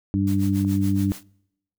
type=harmonic tone; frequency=98 Hz; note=G2; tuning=in tune; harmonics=1 / 2 / 3; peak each=-23 / -23 / -23 dBFS; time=0.14-1.12 s; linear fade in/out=0 ms
type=noise with tremolo; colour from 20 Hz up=white; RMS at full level=-39 dBFS; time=0.27-1.23 s; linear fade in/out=2 ms; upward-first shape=sine; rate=7.1 Hz; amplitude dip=90%
type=clicks; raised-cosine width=1 ms; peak=-29 / -39 dBFS; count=2; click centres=0.648 / 0.964 s
effects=noise-tail reverb RT60 0.8 s tail -26 dB re dry